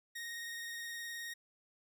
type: tone with vibrato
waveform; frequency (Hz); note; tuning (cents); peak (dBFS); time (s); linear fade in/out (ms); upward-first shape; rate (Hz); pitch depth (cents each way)
sawtooth; 1864.7; A#6; 0; -38; 0.15-1.34; 10; sine; 19; 17
effects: none